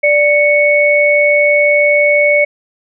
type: tone pair together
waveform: sine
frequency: 587.3 / 2217 Hz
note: D5 / C#7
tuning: 0 / 0 cents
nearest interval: octave + major seventh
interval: 2300 cents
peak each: -10 dBFS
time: 0.03-2.45 s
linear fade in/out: 10 ms
effects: none